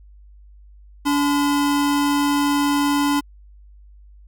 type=tone pair together; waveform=square; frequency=286.7 / 1020.7 Hz; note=D4 / C6; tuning=-42 / -43 cents; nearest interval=octave + minor seventh; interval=2199 cents; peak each=-18 / -25 dBFS; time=1.05-3.21 s; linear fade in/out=20 ms; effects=added 50 Hz sine -43 dBFS peak until 4.27 s